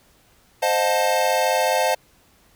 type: chord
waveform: square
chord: F dominant seventh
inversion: second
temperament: equal with one note detuned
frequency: 523.3 / 622.3 / 716.8 / 880 Hz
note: C5 / Eb5 / F5 / A5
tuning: 0 / 0 / +45 / 0 cents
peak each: -24 dBFS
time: 0.62-1.95 s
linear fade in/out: 10 ms
effects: pink hiss -57 dBFS RMS until 2.55 s